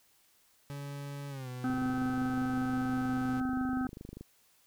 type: tone with pitch glide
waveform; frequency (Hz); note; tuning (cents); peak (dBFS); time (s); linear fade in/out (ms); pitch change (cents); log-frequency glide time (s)
40% pulse; 141.8 to 125.6; C#3 to B2; +40 to +30; -38; 0.7-3.4; 0; -210; 1.29-1.49
type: harmonic tone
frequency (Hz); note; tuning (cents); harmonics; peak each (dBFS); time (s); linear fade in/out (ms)
256.7; C4; -33; 1 / 3 / 5 / 6; -30 / -41 / -43 / -44; 1.64-3.87; 2
type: click train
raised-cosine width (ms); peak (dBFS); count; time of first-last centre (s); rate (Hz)
3; -31; 64; 1.7-4.21; 25.1
effects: white hiss -67 dBFS RMS until 4.66 s